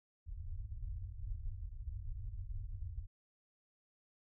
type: low-pass noise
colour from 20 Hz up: pink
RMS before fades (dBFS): -43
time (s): 0.26-3.07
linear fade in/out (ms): 20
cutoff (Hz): 110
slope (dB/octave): 96
effects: none